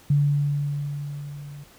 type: tone with level ramp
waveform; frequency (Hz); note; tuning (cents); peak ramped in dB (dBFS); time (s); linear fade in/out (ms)
sine; 144.2; D3; -31; -15 to -37; 0.1-1.64; 5
effects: pink hiss -52 dBFS RMS until 1.78 s